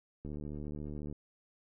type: click train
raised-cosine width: 3 ms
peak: -30 dBFS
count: 66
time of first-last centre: 0.25-1.126 s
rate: 74.2 Hz
effects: none